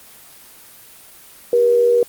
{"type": "tone pair together", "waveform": "sine", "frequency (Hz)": [392, 478.4], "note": ["G4", "A#4"], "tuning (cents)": [0, 45], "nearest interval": "minor third", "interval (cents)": 345, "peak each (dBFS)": [-22, -11], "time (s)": [1.53, 2.03], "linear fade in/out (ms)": 2, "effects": ["white hiss -43 dBFS RMS until 2.08 s", "Opus 24 kbps"]}